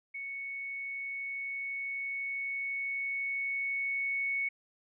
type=tone with level ramp; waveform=sine; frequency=2217 Hz; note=C#7; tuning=in tune; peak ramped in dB=-37 to -29 dBFS; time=0.14-4.49 s; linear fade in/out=10 ms; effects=none